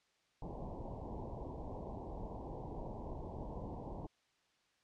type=low-pass noise; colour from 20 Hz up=pink; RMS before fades=-45 dBFS; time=0.42-4.07 s; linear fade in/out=5 ms; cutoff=1000 Hz; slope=96 dB/octave; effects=white hiss -75 dBFS RMS until 4.83 s + low-pass 5000 Hz 12 dB/octave